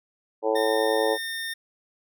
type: harmonic tone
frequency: 110 Hz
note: A2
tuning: in tune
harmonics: 3 / 4 / 5 / 6 / 7 / 8 / 9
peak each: -31 / -24 / -25 / -37 / -31 / -31 / -39 dBFS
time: 0.42-1.18 s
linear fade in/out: 50 ms
type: tone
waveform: 25% pulse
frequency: 1820 Hz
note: A#6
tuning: 42 cents flat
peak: -26 dBFS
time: 0.55-1.54 s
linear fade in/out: 10 ms
effects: none